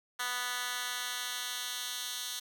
10% pulse tone with high-pass filter sweep, 246.9 Hz, B3, in tune, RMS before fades -37 dBFS, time 0.19-2.4 s, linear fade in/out 10 ms, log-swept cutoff 1600 to 3600 Hz, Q 1.1, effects none

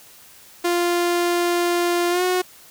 sawtooth tone with pitch glide, 348.5 to 364.8 Hz, F4 to F#4, -4 to -24 cents, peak -14 dBFS, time 0.64-2.42 s, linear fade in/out 10 ms, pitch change +80 cents, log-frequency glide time 2.1-2.23 s, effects white hiss -47 dBFS RMS until 2.7 s

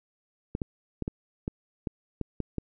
clicks, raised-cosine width 3 ms, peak -17 dBFS, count 9, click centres 0.551 / 0.618 / 1.023 / 1.079 / 1.479 / 1.872 / 2.213 / 2.403 / 2.583 s, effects none

